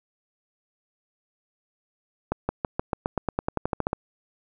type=accelerating click train; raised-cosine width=1 ms; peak=-10 dBFS; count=16; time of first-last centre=2.32-3.931 s; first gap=170 ms; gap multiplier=0.93; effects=none